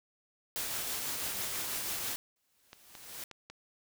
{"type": "noise with tremolo", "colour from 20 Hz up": "white", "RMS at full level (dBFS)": -35, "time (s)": [0.56, 2.16], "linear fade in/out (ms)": 0, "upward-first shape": "triangle", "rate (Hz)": 6.1, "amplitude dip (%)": 30}
{"type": "clicks", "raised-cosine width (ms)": 0.2, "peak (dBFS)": -29, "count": 5, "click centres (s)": [2.131, 2.731, 2.952, 3.313, 3.5]}
{"type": "noise with exponential growth", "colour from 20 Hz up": "white", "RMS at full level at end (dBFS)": -41, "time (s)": [2.36, 3.24], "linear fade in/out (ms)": 2, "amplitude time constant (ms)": 190}
{"effects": []}